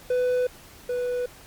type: tone pair in turn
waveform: triangle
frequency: 498.8 / 492.8 Hz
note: B4 / B4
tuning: +17 / -4 cents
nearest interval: unison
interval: 21 cents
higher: first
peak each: -18 / -22 dBFS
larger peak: first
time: 0.1-0.47 / 0.89-1.26 s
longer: neither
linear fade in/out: 5 ms
effects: pink hiss -48 dBFS RMS until 1.46 s + MP3 96 kbps